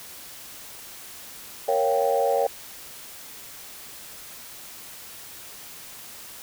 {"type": "chord", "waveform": "sine", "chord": "G half-diminished seventh", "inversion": "first", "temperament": "equal", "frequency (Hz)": [466.2, 554.4, 698.5, 784], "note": ["Bb4", "Db5", "F5", "G5"], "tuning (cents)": [0, 0, 0, 0], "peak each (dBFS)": [-24, -23, -27, -25], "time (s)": [1.68, 2.47], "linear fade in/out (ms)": 5, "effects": ["tanh soft clip ceiling -10 dBFS", "white hiss -42 dBFS RMS until 6.42 s"]}